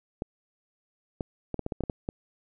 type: clicks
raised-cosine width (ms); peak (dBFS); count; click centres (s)
2; -17; 10; 0.221 / 1.208 / 1.543 / 1.593 / 1.664 / 1.722 / 1.807 / 1.837 / 1.898 / 2.089
effects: none